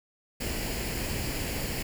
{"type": "noise with comb filter", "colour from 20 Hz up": "pink", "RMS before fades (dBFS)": -32, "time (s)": [0.4, 1.83], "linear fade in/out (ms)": 10, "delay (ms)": 0.41, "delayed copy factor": 0.55, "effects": []}